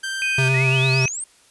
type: tone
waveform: sawtooth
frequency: 1568 Hz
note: G6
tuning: in tune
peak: -21 dBFS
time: 0.03-0.49 s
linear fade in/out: 10 ms
type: tone with pitch glide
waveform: sine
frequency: 2489 to 2544 Hz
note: D#7 to D#7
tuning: 0 to +38 cents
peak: -20 dBFS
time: 0.22-1.08 s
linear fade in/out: 0 ms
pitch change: +38 cents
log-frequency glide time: 0.5-0.6 s
type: tone with vibrato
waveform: square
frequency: 131.8 Hz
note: C3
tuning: 13 cents sharp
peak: -18 dBFS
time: 0.38-1.06 s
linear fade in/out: 5 ms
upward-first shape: triangle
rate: 8.9 Hz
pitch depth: 29 cents each way
type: exponential sweep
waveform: sine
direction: up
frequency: 1835 to 8870 Hz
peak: -26 dBFS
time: 0.54-1.24 s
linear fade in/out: 2 ms
effects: white hiss -54 dBFS RMS until 1.5 s + resampled to 24000 Hz